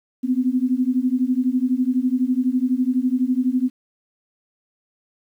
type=beating tone pair; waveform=sine; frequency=248.3 / 260.3 Hz; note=B3 / C4; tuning=+9 / -9 cents; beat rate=12 Hz; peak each=-20 dBFS; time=0.23-3.7 s; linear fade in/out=20 ms; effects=9-bit